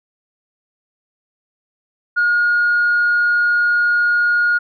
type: tone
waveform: sine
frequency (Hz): 1433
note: F6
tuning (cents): +44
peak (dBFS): -11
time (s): 2.16-4.59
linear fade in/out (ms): 20
effects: tanh soft clip ceiling -9 dBFS